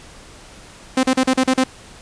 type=tone bursts; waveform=sawtooth; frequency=260 Hz; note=C4; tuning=11 cents flat; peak=-9 dBFS; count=7; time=0.97-1.639 s; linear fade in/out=5 ms; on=63 ms; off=38 ms; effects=pink hiss -42 dBFS RMS until 2.01 s + resampled to 22050 Hz